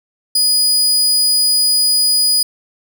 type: tone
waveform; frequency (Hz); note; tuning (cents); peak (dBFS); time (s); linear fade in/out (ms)
sawtooth; 4950; D#8; -10; -8; 0.35-2.43; 5
effects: none